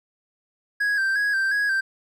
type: tone with vibrato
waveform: triangle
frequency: 1613 Hz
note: G6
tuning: 49 cents sharp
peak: -18 dBFS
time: 0.8-1.81 s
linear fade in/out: 10 ms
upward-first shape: square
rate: 2.8 Hz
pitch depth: 49 cents each way
effects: none